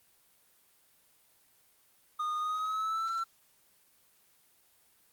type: tone with pitch glide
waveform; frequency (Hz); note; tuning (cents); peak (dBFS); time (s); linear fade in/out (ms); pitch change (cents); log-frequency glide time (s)
triangle; 1228 to 1346.9; D#6 to E6; -23 to +37; -28; 2.19-3.24; 10; +160; 2.38-3.13
effects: white hiss -66 dBFS RMS until 5.12 s + Opus 24 kbps